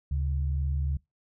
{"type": "tone pair together", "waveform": "sine", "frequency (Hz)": [72.6, 135.55], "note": ["D2", "C#3"], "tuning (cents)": [-19, -38], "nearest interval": "major seventh", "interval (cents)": 1081, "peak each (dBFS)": [-26, -33], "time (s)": [0.11, 0.97], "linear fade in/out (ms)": 5, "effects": ["noise-tail reverb RT60 0.2 s tail -24 dB re dry"]}